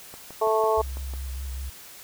click train, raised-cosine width 1 ms, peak -27 dBFS, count 7, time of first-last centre 0.14-1.137 s, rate 6.02 Hz
harmonic tone, 219.5 Hz, A3, 4 cents flat, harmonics 2 / 3 / 4 / 5, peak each -23 / -25 / -26 / -27 dBFS, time 0.41-0.82 s, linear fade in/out 10 ms
sine tone with vibrato, 66.2 Hz, C2, 21 cents sharp, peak -30 dBFS, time 0.77-1.7 s, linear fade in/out 10 ms, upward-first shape square, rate 5 Hz, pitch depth 30 cents each way
effects white hiss -45 dBFS RMS until 2.03 s

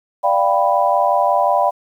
sine chord, G dominant seventh, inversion second, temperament equal, 587.3 / 698.5 / 784 / 987.8 Hz, D5 / F5 / G5 / B5, 0 / 0 / 0 / 0 cents, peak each -18 dBFS, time 0.23-1.71 s, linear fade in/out 20 ms, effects 8-bit

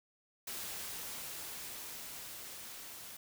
white noise with level ramp, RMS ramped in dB -42 to -49 dBFS, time 0.47-3.17 s, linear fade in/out 5 ms, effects none

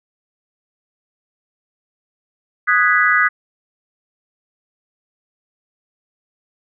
sine chord, G# minor seventh, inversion second, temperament equal, 1244.5 / 1480 / 1661.2 / 1975.5 Hz, D#6 / F#6 / G#6 / B6, 0 / 0 / 0 / 0 cents, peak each -17 dBFS, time 2.67-3.29 s, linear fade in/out 20 ms, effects none

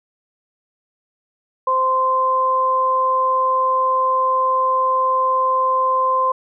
sine tone pair together, 519.5 / 1039 Hz, C5 / C6, -12 / -12 cents, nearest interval octave, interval 1200 cents, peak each -22 / -15 dBFS, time 1.67-6.32 s, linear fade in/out 5 ms, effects none

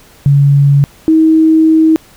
sine tone pair in turn, 141.2 / 318.5 Hz, C#3 / D#4, +32 / +41 cents, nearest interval octave + major second, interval 1409 cents, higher second, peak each -4 dBFS, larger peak neither, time 0.26-0.84 / 1.08-1.96 s, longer second, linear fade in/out 0 ms, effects pink hiss -42 dBFS RMS until 2.16 s

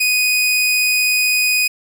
sawtooth tone, 2489 Hz, D#7, in tune, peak -10 dBFS, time 0-1.68 s, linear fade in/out 10 ms, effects none

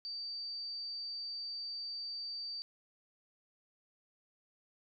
sine tone, 4630 Hz, D8, 25 cents flat, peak -39 dBFS, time 0.05-2.62 s, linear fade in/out 0 ms, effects none

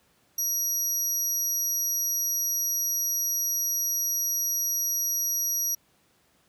30% pulse tone, 5760 Hz, F#8, 47 cents flat, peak -21 dBFS, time 0.38-5.75 s, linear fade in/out 5 ms, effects pink hiss -65 dBFS RMS until 6.48 s + high-pass 80 Hz 12 dB/octave

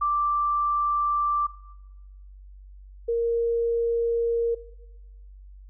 sine tone pair in turn, 1174.7 / 466.2 Hz, D6 / A#4, 0 / 0 cents, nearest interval octave + major third, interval 1600 cents, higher first, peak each -21 dBFS, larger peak neither, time 0.01-1.47 / 3.08-4.55 s, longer second, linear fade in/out 10 ms, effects noise-tail reverb RT60 1.0 s tail -18 dB re dry + added 48 Hz sine -43 dBFS peak until 5.69 s

